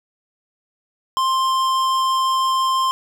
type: tone with tanh clipping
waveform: sine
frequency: 1051 Hz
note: C6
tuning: 7 cents sharp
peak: -18 dBFS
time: 1.17-2.91 s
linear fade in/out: 0 ms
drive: 16 dB
effects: none